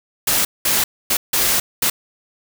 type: noise bursts at uneven times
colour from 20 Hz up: white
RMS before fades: -17 dBFS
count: 5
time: 0.27-0.45 / 0.65-0.84 / 1.1-1.17 / 1.33-1.6 / 1.82-1.9 s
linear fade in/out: 5 ms
effects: none